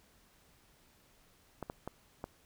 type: clicks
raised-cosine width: 1 ms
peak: -25 dBFS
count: 4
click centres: 1.627 / 1.699 / 1.876 / 2.241 s
effects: pink hiss -66 dBFS RMS until 2.45 s